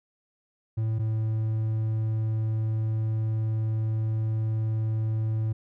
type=tone pair in turn; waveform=triangle; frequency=110.8 / 110.1 Hz; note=A2 / A2; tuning=+13 / +2 cents; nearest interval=unison; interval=11 cents; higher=first; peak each=-22 dBFS; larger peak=neither; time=0.77-0.99 / 0.99-5.53 s; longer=second; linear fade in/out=10 ms; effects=none